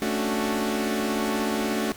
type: chord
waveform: sawtooth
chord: D major seventh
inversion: second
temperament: equal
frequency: 220 / 277.2 / 293.7 / 370 Hz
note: A3 / C#4 / D4 / F#4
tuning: 0 / 0 / 0 / 0 cents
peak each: -23 / -28 / -28 / -26 dBFS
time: 0.02-1.92 s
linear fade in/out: 0 ms
effects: pink hiss -44 dBFS RMS until 1.96 s